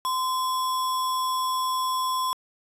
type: tone with sample-and-hold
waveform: sine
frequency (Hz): 1031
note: C6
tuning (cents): -26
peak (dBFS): -23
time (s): 0.05-2.33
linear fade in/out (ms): 0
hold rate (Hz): 4410
effects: resampled to 32000 Hz